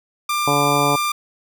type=tone; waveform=sawtooth; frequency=1191 Hz; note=D6; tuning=24 cents sharp; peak=-15 dBFS; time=0.29-1.12 s; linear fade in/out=5 ms
type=harmonic tone; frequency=143.5 Hz; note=D3; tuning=40 cents flat; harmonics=1 / 2 / 3 / 4 / 5 / 6 / 7; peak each=-24 / -24 / -24 / -24 / -24 / -24 / -24 dBFS; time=0.47-0.96 s; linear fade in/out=5 ms
effects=none